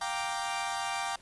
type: chord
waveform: sawtooth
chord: G minor seventh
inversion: third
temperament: equal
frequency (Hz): 698.5 / 784 / 932.3 / 1174.7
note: F5 / G5 / Bb5 / D6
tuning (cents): 0 / 0 / 0 / 0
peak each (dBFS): -36 / -31 / -34 / -34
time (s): 0.01-1.16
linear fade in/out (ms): 5
effects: pink hiss -58 dBFS RMS until 1.21 s + resampled to 24000 Hz